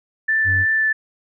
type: tone with vibrato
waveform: sine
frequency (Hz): 1761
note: A6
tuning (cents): +1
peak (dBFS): -15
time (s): 0.28-0.93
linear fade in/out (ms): 10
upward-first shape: triangle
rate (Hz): 2.9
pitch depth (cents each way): 9
type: tone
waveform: triangle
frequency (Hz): 93.5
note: F#2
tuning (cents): +19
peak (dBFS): -19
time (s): 0.44-0.66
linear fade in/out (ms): 50
effects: none